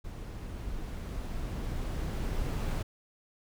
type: noise with level ramp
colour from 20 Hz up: brown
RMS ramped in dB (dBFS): -41 to -30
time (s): 0.04-2.83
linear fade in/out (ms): 10
effects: none